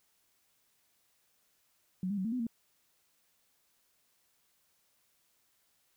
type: tone with pitch steps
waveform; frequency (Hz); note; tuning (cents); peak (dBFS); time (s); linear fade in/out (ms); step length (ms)
sine; 184.7 / 204 / 187.7 / 225.1 / 252 / 230.4; F#3 / G#3 / F#3 / A3 / B3 / A#3; -3 / -31 / +25 / +40 / +35 / -20; -31; 2.03-2.468; 2; 73
effects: white hiss -73 dBFS RMS until 5.96 s